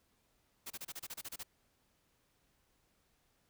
white noise bursts, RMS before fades -44 dBFS, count 11, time 0.66-1.434 s, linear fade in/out 10 ms, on 44 ms, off 29 ms, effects pink hiss -75 dBFS RMS until 3.49 s

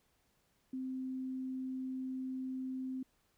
sine tone, 260 Hz, C4, 11 cents flat, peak -37 dBFS, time 0.73-3.03 s, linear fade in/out 5 ms, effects pink hiss -75 dBFS RMS until 3.37 s

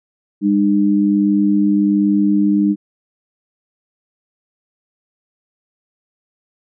sine tone pair together, 201.6 / 302.9 Hz, G3 / D#4, +49 / -46 cents, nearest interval perfect fifth, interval 705 cents, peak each -14 dBFS, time 0.41-2.76 s, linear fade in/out 50 ms, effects none

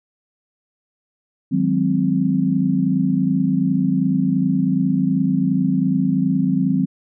sine chord, Ab dominant seventh, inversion second, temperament equal, 155.56 / 185 / 207.7 / 261.6 Hz, Eb3 / Gb3 / Ab3 / C4, 0 / 0 / 0 / 0 cents, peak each -23 / -19 / -25 / -19 dBFS, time 1.51-6.86 s, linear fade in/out 20 ms, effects none

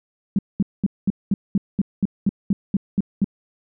sine tone bursts, 197.1 Hz, G3, 10 cents sharp, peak -14 dBFS, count 13, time 0.36-3.244 s, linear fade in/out 2 ms, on 28 ms, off 210 ms, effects none

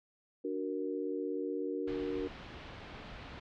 sine chord, D augmented, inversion none, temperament equal, 293.7 / 370 / 466.2 Hz, D4 / F#4 / A#4, 0 / 0 / 0 cents, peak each -38 dBFS, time 0.44-2.28 s, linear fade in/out 10 ms
pink low-pass noise, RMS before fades -48 dBFS, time 1.87-3.4 s, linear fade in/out 10 ms, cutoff 3800 Hz, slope 24 dB/octave
effects none

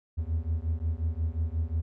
triangle beating tone pair, 78 / 83.6 Hz, D#2 / E2, +5 / +25 cents, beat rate 5.6 Hz, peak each -28 dBFS, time 0.17-1.82 s, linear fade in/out 20 ms, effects none

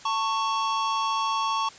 square tone pair together, 893.7 / 1108.7 Hz, A5 / C#6, +27 / 0 cents, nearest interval major third, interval 373 cents, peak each -29 / -26 dBFS, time 0.05-1.69 s, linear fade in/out 5 ms, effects white hiss -47 dBFS RMS until 1.78 s + resampled to 16000 Hz

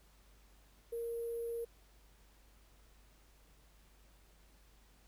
sine tone with sample-and-hold, 466.2 Hz, A#4, in tune, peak -37 dBFS, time 0.92-1.65 s, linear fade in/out 10 ms, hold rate 11025 Hz, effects added 50 Hz sine -63 dBFS peak until 5.07 s + pink hiss -68 dBFS RMS until 5.07 s

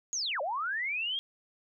sine linear two-way sweep, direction down then up, 6790 to 523 to 3292 Hz, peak -30 dBFS, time 0.13-1.19 s, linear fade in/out 0 ms, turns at 0.41 s, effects none

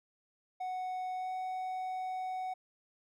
triangle tone with pitch glide, 740 to 745.1 Hz, F#5 to F#5, 0 to +12 cents, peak -33 dBFS, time 0.6-2.54 s, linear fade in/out 10 ms, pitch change +12 cents, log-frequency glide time 1.16-1.31 s, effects none

